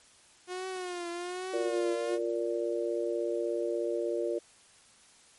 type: tone with vibrato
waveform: sawtooth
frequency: 359.3 Hz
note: F4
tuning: 49 cents sharp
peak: -31 dBFS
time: 0.47-2.19 s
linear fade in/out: 50 ms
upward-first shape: triangle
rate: 1.2 Hz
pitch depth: 86 cents each way
type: harmonic tone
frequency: 116.54 Hz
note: A#2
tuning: in tune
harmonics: 3 / 4 / 5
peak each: -32 / -33 / -34 dBFS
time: 1.53-4.39 s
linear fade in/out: 10 ms
effects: white hiss -59 dBFS RMS until 5.38 s + MP3 48 kbps